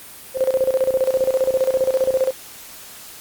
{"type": "tone with tremolo", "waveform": "sine", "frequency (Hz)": 523.3, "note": "C5", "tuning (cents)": 0, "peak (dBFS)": -13, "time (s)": [0.34, 2.33], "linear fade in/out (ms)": 50, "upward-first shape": "square", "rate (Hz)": 15, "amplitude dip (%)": 75, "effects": ["white hiss -39 dBFS RMS until 3.2 s", "Opus 32 kbps"]}